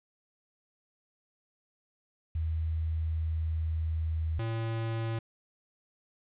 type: tone pair in turn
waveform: sine / square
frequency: 80.2 / 113.42 Hz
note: E2 / A#2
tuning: -47 / -47 cents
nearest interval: tritone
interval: 600 cents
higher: second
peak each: -28 / -31 dBFS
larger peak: first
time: 2.35-4.39 / 4.39-5.19 s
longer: first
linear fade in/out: 5 ms
effects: resampled to 8000 Hz + 10-bit